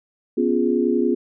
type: chord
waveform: sine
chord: C# dominant seventh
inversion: third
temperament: equal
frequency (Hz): 246.9 / 277.2 / 349.2 / 415.3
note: B3 / C#4 / E#4 / G#4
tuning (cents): 0 / 0 / 0 / 0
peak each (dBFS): -21 / -24 / -21 / -23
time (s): 0.37-1.15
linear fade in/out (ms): 10
effects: none